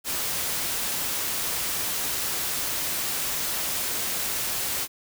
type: noise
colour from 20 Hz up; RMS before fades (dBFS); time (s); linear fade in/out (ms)
white; -28; 0.04-4.88; 50
effects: none